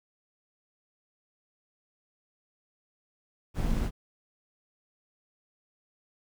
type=noise with amplitude modulation; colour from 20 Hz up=brown; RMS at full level=-25 dBFS; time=3.54-3.91 s; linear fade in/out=50 ms; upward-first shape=sine; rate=194 Hz; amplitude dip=65%; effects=none